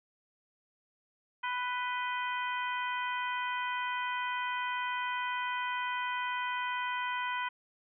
harmonic tone with a mistuned harmonic, 495.5 Hz, B4, 6 cents sharp, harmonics 2 / 3 / 4 / 5 / 6, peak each -34 / -38 / -40 / -42 / -44 dBFS, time 1.43-7.49 s, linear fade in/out 10 ms, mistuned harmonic 6, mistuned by +76 cents, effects none

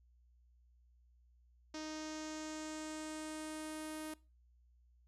sawtooth tone with low-pass filter sweep, 310.6 Hz, D#4, 3 cents flat, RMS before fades -45 dBFS, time 1.74-4.14 s, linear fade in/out 5 ms, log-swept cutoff 5700 to 11000 Hz, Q 3.1, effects noise-tail reverb RT60 0.3 s tail -21 dB re dry + added 60 Hz sine -65 dBFS peak until 5.07 s

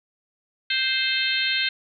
harmonic tone, 523.3 Hz, C5, in tune, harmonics 3 / 4 / 5 / 6 / 7 / 8, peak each -28 / -28 / -28 / -28 / -28 / -28 dBFS, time 0.7-1.69 s, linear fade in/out 5 ms, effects none

